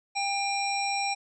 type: harmonic tone with a mistuned harmonic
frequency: 797 Hz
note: G5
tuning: 28 cents sharp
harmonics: 1 / 3 / 5 / 7 / 9 / 10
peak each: -29 / -31 / -40 / -34 / -48 / -40 dBFS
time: 0.15-1.15 s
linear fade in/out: 20 ms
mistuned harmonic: 9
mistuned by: +39 cents
effects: none